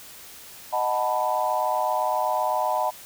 sine chord, B dominant seventh, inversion first, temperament equal, 622.3 / 740 / 880 / 987.8 Hz, D#5 / F#5 / A5 / B5, 0 / 0 / 0 / 0 cents, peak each -27 dBFS, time 0.72-2.91 s, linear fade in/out 20 ms, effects white hiss -44 dBFS RMS until 3.05 s

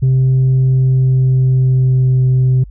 sine tone with pitch glide, 130.81 to 128.56 Hz, C3 to C3, 0 to -30 cents, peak -6 dBFS, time 0.02-2.64 s, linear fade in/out 10 ms, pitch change -30 cents, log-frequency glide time 0.6-2.49 s, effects tanh soft clip ceiling -7 dBFS + added 50 Hz sine -31 dBFS peak until 2.7 s

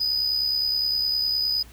triangle tone with amplitude modulation, 4978 Hz, D#8, in tune, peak -18 dBFS, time 0-1.63 s, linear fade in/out 10 ms, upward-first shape sine, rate 69.7 Hz, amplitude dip 50%, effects added 60 Hz sine -47 dBFS peak until 1.72 s + pink hiss -51 dBFS RMS until 1.72 s

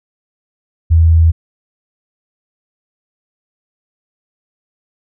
sine tone, 81.8 Hz, E2, 13 cents flat, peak -5 dBFS, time 0.9-1.32 s, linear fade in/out 20 ms, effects none

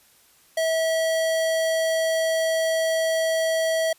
square tone, 648 Hz, E5, 30 cents flat, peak -21 dBFS, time 0.57-3.93 s, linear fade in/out 5 ms, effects white hiss -57 dBFS RMS until 3.98 s + resampled to 32000 Hz

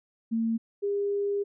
sine tone pair in turn, 226.7 / 403.9 Hz, A#3 / G#4, -48 / -48 cents, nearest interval minor seventh, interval 1000 cents, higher second, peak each -24 / -25 dBFS, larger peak first, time 0.31-0.58 / 0.82-1.44 s, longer second, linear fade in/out 20 ms, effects none

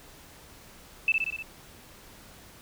sine tone with echo, 2637 Hz, E7, in tune, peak -19 dBFS, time 1.08-1.12 s, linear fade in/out 2 ms, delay 61 ms, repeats 5, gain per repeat -3 dB, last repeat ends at 1.425 s, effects pink hiss -51 dBFS RMS until 2.61 s

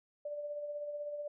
sine tone with tremolo, 587.3 Hz, D5, in tune, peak -36 dBFS, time 0.25-1.28 s, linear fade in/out 5 ms, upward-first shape sine, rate 16 Hz, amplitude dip 40%, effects none

